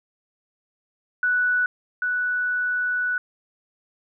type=tone pair in turn; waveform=sine; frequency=1480 / 1480 Hz; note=F#6 / F#6; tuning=0 / 0 cents; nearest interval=unison; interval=0 cents; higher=neither; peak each=-18 / -21 dBFS; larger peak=first; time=1.23-1.66 / 2.02-3.18 s; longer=second; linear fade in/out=2 ms; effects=none